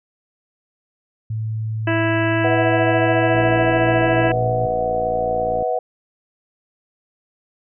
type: tone with pitch glide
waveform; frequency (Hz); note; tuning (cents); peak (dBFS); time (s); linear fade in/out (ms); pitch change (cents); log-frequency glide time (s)
sine; 110 to 119.26; A2 to A#2; 0 to +40; -21; 1.3-4.66; 5; +140; 2.02-4.16
type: harmonic tone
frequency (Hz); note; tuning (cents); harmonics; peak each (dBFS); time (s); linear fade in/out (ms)
329.6; E4; 0; 1 / 2 / 3 / 4 / 5 / 6 / 7 / 8 / 9; -20 / -23 / -28 / -33 / -24 / -31 / -38 / -29 / -37; 1.87-4.32; 5
type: chord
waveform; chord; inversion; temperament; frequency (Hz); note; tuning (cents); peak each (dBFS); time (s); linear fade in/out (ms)
sine; B suspended fourth; none; equal with one note detuned; 493.9 / 645.3 / 740; B4 / E5 / F#5; 0 / -37 / 0; -22 / -23 / -22; 2.44-5.79; 5
type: click train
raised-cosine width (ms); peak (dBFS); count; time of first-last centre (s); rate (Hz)
2; -17; 132; 3.35-5.624; 57.6
effects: none